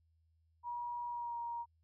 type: tone with pitch glide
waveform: sine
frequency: 959 to 942 Hz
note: A#5 to A#5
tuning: +49 to +18 cents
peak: -38 dBFS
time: 0.63-1.66 s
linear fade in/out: 50 ms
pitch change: -31 cents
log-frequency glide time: 1.1-1.37 s
effects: added 81 Hz sine -70 dBFS peak until 1.83 s